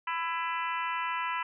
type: harmonic tone with a mistuned harmonic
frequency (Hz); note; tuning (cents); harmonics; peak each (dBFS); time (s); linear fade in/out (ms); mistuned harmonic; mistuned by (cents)
332.5; E4; +15; 3 / 4 / 5 / 6 / 7 / 8 / 9; -32 / -37 / -40 / -39 / -42 / -41 / -46; 0.07-1.43; 5; 7; +48
effects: none